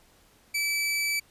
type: tone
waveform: sawtooth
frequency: 2308 Hz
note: D7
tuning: 31 cents flat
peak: -22 dBFS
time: 0.54-1.2 s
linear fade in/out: 10 ms
effects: pink hiss -60 dBFS RMS until 1.3 s + resampled to 32000 Hz